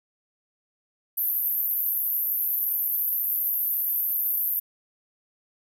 white band-pass noise, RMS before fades -26 dBFS, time 1.17-4.6 s, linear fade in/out 10 ms, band 12000 to 14000 Hz, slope 96 dB/octave, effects none

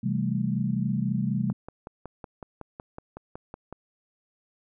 sine chord, A minor seventh, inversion first, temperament equal, 130.81 / 164.81 / 196 / 220 Hz, C3 / E3 / G3 / A3, 0 / 0 / 0 / 0 cents, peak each -29 / -32 / -28 / -30 dBFS, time 0.03-1.53 s, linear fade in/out 10 ms
click train, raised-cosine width 1 ms, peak -24 dBFS, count 13, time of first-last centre 1.5-3.726 s, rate 5.39 Hz
effects none

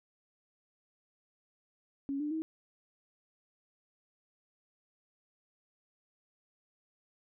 sine tone with pitch steps, 277.2 / 297.1 / 318.4 Hz, C#4 / D4 / D#4, 0 / +20 / +40 cents, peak -32 dBFS, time 2.09-2.42 s, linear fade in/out 0 ms, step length 110 ms, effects none

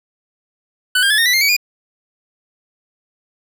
25% pulse tone with pitch steps, 1495 / 1602.3 / 1717.3 / 1840.6 / 1972.7 / 2114 / 2266 / 2429 Hz, F#6 / G6 / A6 / A#6 / B6 / C7 / C#7 / D#7, +17 / +37 / -43 / -22 / -2 / +17 / +37 / -42 cents, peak -8 dBFS, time 0.95-1.566 s, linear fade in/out 5 ms, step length 77 ms, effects none

